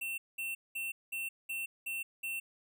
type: tone bursts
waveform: square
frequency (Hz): 2700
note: E7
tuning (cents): +41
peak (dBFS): -36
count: 7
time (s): 0.01-2.4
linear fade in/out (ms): 10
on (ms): 170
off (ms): 200
effects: none